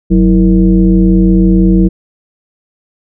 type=tone with frequency modulation; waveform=sine; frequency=185 Hz; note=F#3; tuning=in tune; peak=-4 dBFS; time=0.1-1.89 s; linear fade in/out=20 ms; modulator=142 Hz; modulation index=1.1; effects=none